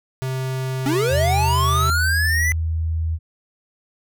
square tone, 130.81 Hz, C3, in tune, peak -23 dBFS, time 0.22-1.9 s, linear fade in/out 0 ms
square linear sweep, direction up, 261.8 to 2022 Hz, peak -19 dBFS, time 0.86-2.52 s, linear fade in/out 0 ms
sine tone with pitch glide, 82.41 to 80.99 Hz, E2 to E2, 0 to -30 cents, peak -19 dBFS, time 1.09-3.19 s, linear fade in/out 50 ms, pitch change -30 cents, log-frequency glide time 1.48-1.8 s
effects none

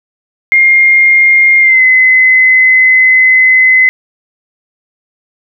sine tone with pitch glide, 2122 to 2037 Hz, C7 to C7, +24 to -47 cents, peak -3 dBFS, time 0.52-3.89 s, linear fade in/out 0 ms, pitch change -71 cents, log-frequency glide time 1.6-1.83 s, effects none

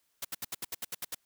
white noise bursts, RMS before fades -36 dBFS, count 10, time 0.22-1.148 s, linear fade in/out 5 ms, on 28 ms, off 72 ms, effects white hiss -75 dBFS RMS until 1.25 s

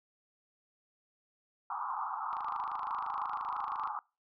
white band-pass noise, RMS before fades -37 dBFS, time 1.7-3.99 s, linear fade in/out 2 ms, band 790 to 1300 Hz, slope 96 dB/octave
click train, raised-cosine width 0.3 ms, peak -35 dBFS, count 41, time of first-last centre 2.33-3.874 s, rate 25.9 Hz
effects noise-tail reverb RT60 0.3 s tail -24 dB re dry

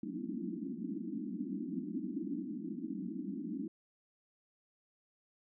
white band-pass noise, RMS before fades -40 dBFS, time 0.03-3.68 s, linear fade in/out 2 ms, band 180 to 330 Hz, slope 96 dB/octave, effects none

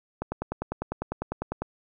click train, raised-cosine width 1 ms, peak -15 dBFS, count 15, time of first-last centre 0.22-1.62 s, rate 10 Hz, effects none

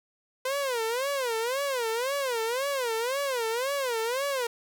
sawtooth tone with vibrato, 503 Hz, B4, 32 cents sharp, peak -23 dBFS, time 0.45-4.47 s, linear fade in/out 5 ms, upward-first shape sine, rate 1.9 Hz, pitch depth 210 cents each way, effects none

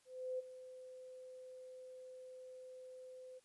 sine tone with ADSR envelope, 511 Hz, C5, 41 cents flat, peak -37 dBFS, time 0.05-3.4 s, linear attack 340 ms, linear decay 19 ms, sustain -14 dB, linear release 25 ms, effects white hiss -73 dBFS RMS until 3.44 s + resampled to 24000 Hz

